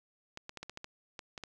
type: clicks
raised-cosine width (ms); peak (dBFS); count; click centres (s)
0.2; -25; 10; 0.374 / 0.494 / 0.573 / 0.63 / 0.696 / 0.774 / 0.844 / 1.192 / 1.378 / 1.437
effects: none